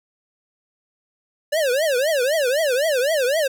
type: tone with vibrato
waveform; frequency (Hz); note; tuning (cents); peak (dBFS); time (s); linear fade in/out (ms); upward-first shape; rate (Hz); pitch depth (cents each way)
square; 564; C#5; +30; -18; 1.52-3.48; 10; triangle; 3.9; 300
effects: none